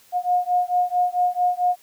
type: beating tone pair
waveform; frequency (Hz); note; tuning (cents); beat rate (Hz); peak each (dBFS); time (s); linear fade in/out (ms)
sine; 716 / 720.5; F5 / F#5; +43 / -46; 4.5; -21; 0.12-1.76; 50
effects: white hiss -54 dBFS RMS until 1.82 s + high-pass 60 Hz 12 dB/octave